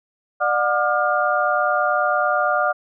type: tone cluster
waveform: sine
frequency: 598 / 727 / 1199 / 1413 Hz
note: D5 / F#5 / D6 / F6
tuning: +31 / -31 / +36 / +20 cents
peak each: -22 dBFS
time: 0.4-2.73 s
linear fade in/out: 20 ms
effects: none